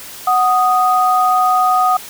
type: tone pair together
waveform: sine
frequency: 740 / 1243 Hz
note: F#5 / D#6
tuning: 0 / -2 cents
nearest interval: major sixth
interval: 898 cents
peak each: -13 dBFS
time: 0.27-1.97 s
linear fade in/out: 5 ms
effects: white hiss -33 dBFS RMS until 2.09 s